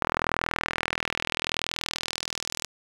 sawtooth tone with band-pass filter sweep, 40.77 Hz, E1, 18 cents flat, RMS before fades -32 dBFS, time 0.01-2.66 s, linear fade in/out 10 ms, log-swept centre 1200 to 6600 Hz, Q 1.5, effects 8-bit

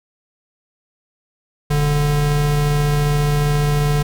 square tone pair together, 41.25 / 146.4 Hz, E1 / D3, +2 / -5 cents, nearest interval octave + minor seventh, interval 2193 cents, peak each -22 / -16 dBFS, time 1.7-4.03 s, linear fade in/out 10 ms, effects none

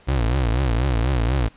30% pulse tone with vibrato, 61.5 Hz, B1, 7 cents flat, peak -15 dBFS, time 0.07-1.49 s, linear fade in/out 20 ms, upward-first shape triangle, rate 4.1 Hz, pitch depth 240 cents each way, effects pink hiss -52 dBFS RMS until 1.56 s + resampled to 8000 Hz

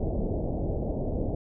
pink low-pass noise, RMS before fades -29 dBFS, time 0-1.35 s, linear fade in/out 5 ms, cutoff 690 Hz, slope 48 dB/octave, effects none

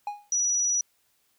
triangle tone with exponential decay, 825 Hz, G#5, 12 cents flat, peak -24 dBFS, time 0.07-0.3 s, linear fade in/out 2 ms, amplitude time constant 48 ms
sine tone, 5860 Hz, F#8, 18 cents flat, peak -22 dBFS, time 0.32-0.81 s, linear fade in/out 2 ms
effects white hiss -69 dBFS RMS until 1.38 s

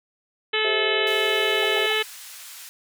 harmonic tone, 433.2 Hz, A4, 27 cents flat, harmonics 1 / 2 / 3 / 4 / 5 / 6 / 7 / 8 / 9, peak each -26 / -34 / -32 / -28 / -28 / -30 / -26 / -33 / -32 dBFS, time 0.53-2.03 s, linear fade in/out 10 ms
sine chord, C major, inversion second, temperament just, 392.4 / 523.3 / 654.1 Hz, G4 / C5 / E5, +2 / 0 / -14 cents, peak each -28 / -33 / -32 dBFS, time 0.64-1.87 s, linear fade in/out 10 ms
white band-pass noise, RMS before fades -41 dBFS, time 1.07-2.69 s, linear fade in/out 0 ms, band 1300 to 14000 Hz, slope 12 dB/octave
sine tone bursts, 808 Hz, G#5, 48 cents flat, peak -30 dBFS, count 3, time 1.62-1.93 s, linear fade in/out 5 ms, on 30 ms, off 110 ms
effects none

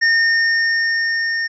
square tone with level ramp, 1828 Hz, A#6, 34 cents flat, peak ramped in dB -12 to -19 dBFS, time 0.01-1.48 s, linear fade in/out 20 ms, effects resampled to 16000 Hz

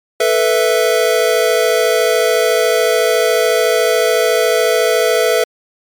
square chord, A suspended second, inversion none, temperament equal, 440 / 493.9 / 659.3 Hz, A4 / B4 / E5, 0 / 0 / 0 cents, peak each -16 dBFS, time 0.2-5.44 s, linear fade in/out 5 ms, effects MP3 96 kbps

